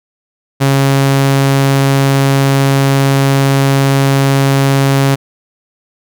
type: tone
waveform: sawtooth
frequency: 137.1 Hz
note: C#3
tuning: 19 cents flat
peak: -4 dBFS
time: 0.6-5.16 s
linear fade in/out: 20 ms
effects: none